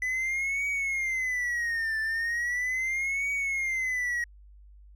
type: tone with vibrato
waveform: triangle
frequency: 1996 Hz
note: B6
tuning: 18 cents sharp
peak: -25 dBFS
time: 0.02-4.24 s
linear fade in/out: 2 ms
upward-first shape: triangle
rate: 0.38 Hz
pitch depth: 220 cents each way
effects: added 50 Hz sine -49 dBFS peak until 4.95 s